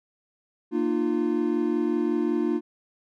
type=chord; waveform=triangle; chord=Bb suspended fourth; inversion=none; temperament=equal with one note detuned; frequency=233.1 / 303.8 / 349.2 Hz; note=Bb3 / Eb4 / F4; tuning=0 / -41 / 0 cents; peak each=-26 / -24 / -24 dBFS; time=0.71-2.61 s; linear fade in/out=50 ms; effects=none